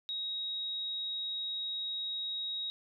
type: tone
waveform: sine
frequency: 3792 Hz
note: A#7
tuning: 29 cents sharp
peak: -34 dBFS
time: 0.09-2.7 s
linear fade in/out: 0 ms
effects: none